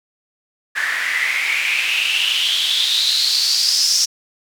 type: noise with band-pass filter sweep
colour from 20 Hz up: white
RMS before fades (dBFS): -18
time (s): 0.75-4.06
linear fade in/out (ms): 20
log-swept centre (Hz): 1700 to 5600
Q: 7.1
effects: none